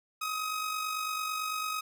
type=tone with amplitude modulation; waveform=sawtooth; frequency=1263 Hz; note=D#6; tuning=26 cents sharp; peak=-26 dBFS; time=0.21-1.81 s; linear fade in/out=10 ms; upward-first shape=sine; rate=49 Hz; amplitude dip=45%; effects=none